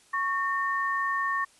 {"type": "tone pair together", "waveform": "sine", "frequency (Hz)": [1108.7, 1821], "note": ["C#6", "A#6"], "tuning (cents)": [0, -41], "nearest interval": "major sixth", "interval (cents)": 859, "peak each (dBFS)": [-27, -29], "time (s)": [0.13, 1.45], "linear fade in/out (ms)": 10, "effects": ["white hiss -59 dBFS RMS until 1.59 s", "resampled to 24000 Hz"]}